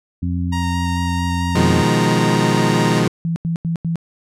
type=harmonic tone; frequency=88 Hz; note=F2; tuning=14 cents sharp; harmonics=1 / 2 / 3; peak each=-20 / -23 / -25 dBFS; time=0.22-1.83 s; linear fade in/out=10 ms
type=tone with vibrato; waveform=sawtooth; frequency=933 Hz; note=A#5; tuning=1 cent sharp; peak=-20 dBFS; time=0.52-3 s; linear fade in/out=10 ms; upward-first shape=square; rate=4.5 Hz; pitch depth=10 cents each way
type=chord; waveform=25% pulse; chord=F half-diminished seventh; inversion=second; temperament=equal; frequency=123.47 / 155.56 / 174.61 / 207.7 Hz; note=Cb3 / Eb3 / F3 / Ab3; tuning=0 / 0 / 0 / 0 cents; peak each=-16 dBFS; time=1.55-3.08 s; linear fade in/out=5 ms
type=tone bursts; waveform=sine; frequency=166.3 Hz; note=E3; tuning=16 cents sharp; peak=-17 dBFS; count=4; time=3.25-3.957 s; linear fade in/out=0 ms; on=110 ms; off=89 ms
effects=low-pass 9000 Hz 12 dB/octave